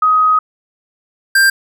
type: tone pair in turn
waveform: sine / square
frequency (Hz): 1258 / 1585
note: D#6 / G6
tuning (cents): +19 / +19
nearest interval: major third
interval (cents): 400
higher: second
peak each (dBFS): -8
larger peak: neither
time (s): 0.02-0.39 / 1.35-1.5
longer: first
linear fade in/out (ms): 5
effects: none